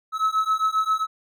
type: beating tone pair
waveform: triangle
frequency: 1290 / 1297.5 Hz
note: E6 / E6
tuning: -38 / -28 cents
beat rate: 7.5 Hz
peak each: -21 dBFS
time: 0.12-1.07 s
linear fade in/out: 50 ms
effects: none